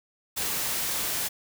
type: noise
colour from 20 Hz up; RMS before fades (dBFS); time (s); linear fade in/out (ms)
white; -29; 0.36-1.29; 20
effects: none